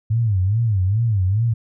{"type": "tone with vibrato", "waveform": "sine", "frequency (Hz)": 103.83, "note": "G#2", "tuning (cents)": 0, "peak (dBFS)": -15, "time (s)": [0.1, 1.54], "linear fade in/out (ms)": 10, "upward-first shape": "sine", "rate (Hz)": 2.4, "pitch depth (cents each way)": 220, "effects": []}